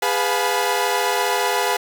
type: tone cluster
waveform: sawtooth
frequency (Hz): 409.6 / 497 / 708 / 854 / 986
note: G#4 / B4 / F5 / G#5 / B5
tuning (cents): -24 / +11 / +23 / +48 / -3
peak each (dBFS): -21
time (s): 0.02-1.77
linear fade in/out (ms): 5
effects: none